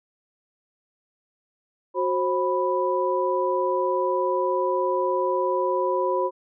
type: tone cluster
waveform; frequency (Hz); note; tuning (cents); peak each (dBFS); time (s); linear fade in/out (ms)
sine; 368.7 / 532 / 988; F#4 / C5 / B5; -6 / +29 / 0; -25; 1.94-6.31; 50
effects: none